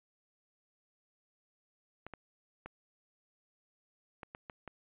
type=clicks; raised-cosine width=0.5 ms; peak=-29 dBFS; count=7; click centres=2.066 / 2.137 / 2.66 / 4.232 / 4.349 / 4.498 / 4.677 s; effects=resampled to 8000 Hz